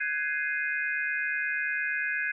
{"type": "chord", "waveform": "sine", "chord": "Ab dominant seventh", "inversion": "third", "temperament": "equal with one note detuned", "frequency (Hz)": [1512.8, 1661.2, 2093, 2489], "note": ["Gb6", "Ab6", "C7", "Eb7"], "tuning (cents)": [38, 0, 0, 0], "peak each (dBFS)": [-34, -30, -35, -34], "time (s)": [0, 2.32], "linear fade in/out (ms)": 10, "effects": []}